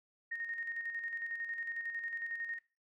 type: tone with tremolo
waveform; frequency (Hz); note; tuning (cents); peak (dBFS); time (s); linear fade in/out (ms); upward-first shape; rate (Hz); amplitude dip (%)
sine; 1853; A#6; -11; -36; 0.31-2.59; 10; square; 11; 45
effects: noise-tail reverb RT60 0.3 s tail -17 dB re dry